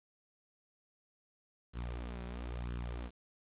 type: tone with flanger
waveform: sawtooth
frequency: 59.9 Hz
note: A#1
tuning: 48 cents sharp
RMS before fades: -41 dBFS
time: 1.73-3.11 s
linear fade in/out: 50 ms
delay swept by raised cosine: 0.64 to 5.24 ms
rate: 1 Hz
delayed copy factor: +0.65
effects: resampled to 8000 Hz + 10-bit